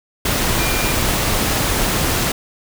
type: tone in noise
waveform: sine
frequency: 2398 Hz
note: D7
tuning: 36 cents sharp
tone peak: -26 dBFS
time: 0.59-0.92 s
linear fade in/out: 5 ms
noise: pink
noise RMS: -18 dBFS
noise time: 0.25-2.32 s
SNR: -11 dB
effects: none